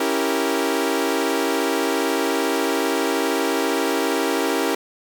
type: chord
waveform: sawtooth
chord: C# diminished seventh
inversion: none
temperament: equal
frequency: 277.2 / 329.6 / 392 / 466.2 Hz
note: C#4 / E4 / G4 / Bb4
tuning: 0 / 0 / 0 / 0 cents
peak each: -21 dBFS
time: 0-4.75 s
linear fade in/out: 5 ms
effects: 8-bit